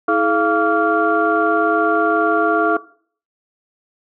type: tone cluster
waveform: sine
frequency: 323.9 / 426.3 / 689 / 1148 / 1392 Hz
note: E4 / G#4 / F5 / D6 / F6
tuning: -30 / +45 / -24 / -40 / -6 cents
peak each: -19 dBFS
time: 0.08-2.77 s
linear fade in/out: 5 ms
effects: noise-tail reverb RT60 0.5 s tail -19 dB re dry + tanh soft clip ceiling -3 dBFS